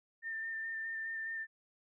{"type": "tone with vibrato", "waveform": "sine", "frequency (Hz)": 1800, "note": "A6", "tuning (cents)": 39, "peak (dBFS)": -37, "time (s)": [0.22, 1.47], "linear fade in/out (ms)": 50, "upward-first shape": "square", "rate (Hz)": 4.8, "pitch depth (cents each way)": 13, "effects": []}